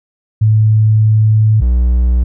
sine / triangle tone pair in turn, 108.6 / 60.95 Hz, A2 / B1, -22 / -22 cents, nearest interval minor seventh, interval 1000 cents, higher first, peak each -6 dBFS, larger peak neither, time 0.41-1.61 / 1.61-2.24 s, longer first, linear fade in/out 10 ms, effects none

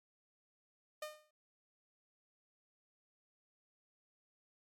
sawtooth tone with exponential decay, 609 Hz, D#5, 37 cents flat, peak -35 dBFS, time 1.02-1.31 s, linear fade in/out 5 ms, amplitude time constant 61 ms, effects MP3 64 kbps

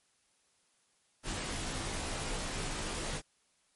pink noise with comb filter, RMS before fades -37 dBFS, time 1.23-3.22 s, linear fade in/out 50 ms, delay 17 ms, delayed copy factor -1, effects white hiss -72 dBFS RMS until 3.75 s + MP3 48 kbps

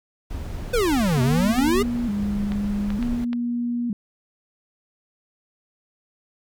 brown noise, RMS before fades -31 dBFS, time 0.3-3.25 s, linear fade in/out 10 ms
square exponential two-way sweep, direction down then up, 517 to 123.47 to 422.6 Hz, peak -19 dBFS, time 0.73-1.83 s, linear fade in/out 10 ms, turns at 1.22 s
clicks, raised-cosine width 0.3 ms, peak -19 dBFS, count 6, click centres 1.093 / 1.588 / 2.52 / 2.904 / 3.027 / 3.331 s
sine tone with vibrato, 221 Hz, A3, 8 cents sharp, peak -22 dBFS, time 1.17-3.93 s, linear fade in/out 2 ms, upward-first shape square, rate 0.55 Hz, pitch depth 140 cents each way
effects none

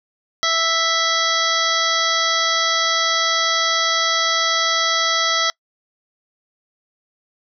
harmonic tone, 659.3 Hz, E5, in tune, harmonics 1 / 2 / 3 / 5 / 6 / 7 / 8 / 9, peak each -27 / -21 / -23 / -23 / -25 / -27 / -27 / -27 dBFS, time 0.43-5.5 s, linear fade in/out 0 ms, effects noise-tail reverb RT60 0.1 s tail -26 dB re dry

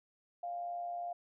sine tone with amplitude modulation, 698.5 Hz, F5, in tune, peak -35 dBFS, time 0.43-1.13 s, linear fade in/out 5 ms, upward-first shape sine, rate 122 Hz, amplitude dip 40%, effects none

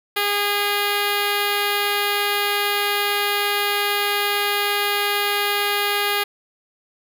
5% pulse tone with notch filter, 408.8 Hz, G#4, 27 cents flat, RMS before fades -21 dBFS, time 0.16-6.24 s, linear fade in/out 10 ms, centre 5800 Hz, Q 1.4, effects none

